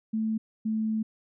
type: tone pair in turn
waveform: sine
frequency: 220 / 218.9 Hz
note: A3 / A3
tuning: 0 / -9 cents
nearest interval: unison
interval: 9 cents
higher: first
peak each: -25 dBFS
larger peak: neither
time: 0.13-0.38 / 0.65-1.03 s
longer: second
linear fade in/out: 10 ms
effects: none